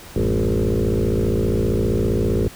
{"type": "tone with frequency modulation", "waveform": "sine", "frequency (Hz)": 155.56, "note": "D#3", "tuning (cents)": 0, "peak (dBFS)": -15, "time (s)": [0.16, 2.48], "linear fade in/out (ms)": 2, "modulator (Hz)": 55.1, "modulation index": 5.7, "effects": ["tanh soft clip ceiling -12 dBFS", "pink hiss -40 dBFS RMS until 2.55 s"]}